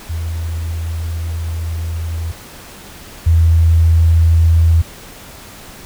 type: tone pair in turn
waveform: sine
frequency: 82.41 / 82.41 Hz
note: E2 / E2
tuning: 0 / 0 cents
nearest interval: unison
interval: 0 cents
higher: neither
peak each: -18 / -7 dBFS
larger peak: second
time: 0.09-2.32 / 3.26-4.82 s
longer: first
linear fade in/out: 10 ms
effects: pink hiss -36 dBFS RMS until 5.85 s